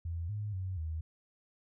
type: tone with pitch steps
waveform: sine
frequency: 84.1 / 104.8 / 93.5 / 79.7 Hz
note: E2 / G#2 / F#2 / D#2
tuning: +35 / +16 / +19 / +42 cents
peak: -34 dBFS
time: 0.05-1.01 s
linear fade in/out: 5 ms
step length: 240 ms
effects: none